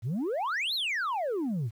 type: exponential two-way sweep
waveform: sine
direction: up then down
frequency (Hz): 100.3 to 4380 to 100.3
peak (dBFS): -25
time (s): 0.02-1.71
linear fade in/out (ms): 50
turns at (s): 0.74
effects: tanh soft clip ceiling -27 dBFS + 10-bit